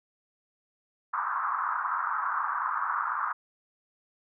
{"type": "band-pass noise", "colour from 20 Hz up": "pink", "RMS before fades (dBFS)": -30, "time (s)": [1.13, 3.33], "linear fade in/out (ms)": 10, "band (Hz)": [1000, 1400], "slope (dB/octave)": 48, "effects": []}